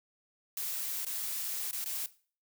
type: noise with dropouts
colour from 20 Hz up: blue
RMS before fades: -36 dBFS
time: 0.57-2.06 s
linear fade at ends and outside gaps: 1 ms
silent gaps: 1.049-1.066 / 1.711-1.73 / 1.842-1.859 s
effects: noise-tail reverb RT60 0.4 s tail -17 dB re dry